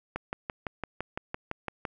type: click train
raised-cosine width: 0.5 ms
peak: -17 dBFS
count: 11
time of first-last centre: 0.16-1.852 s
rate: 5.91 Hz
effects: none